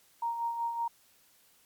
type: tone with tremolo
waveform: sine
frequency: 932.3 Hz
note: A#5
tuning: in tune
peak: -28 dBFS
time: 0.22-0.88 s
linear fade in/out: 5 ms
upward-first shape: sine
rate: 5.3 Hz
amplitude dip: 50%
effects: white hiss -64 dBFS RMS until 1.65 s + MP3 96 kbps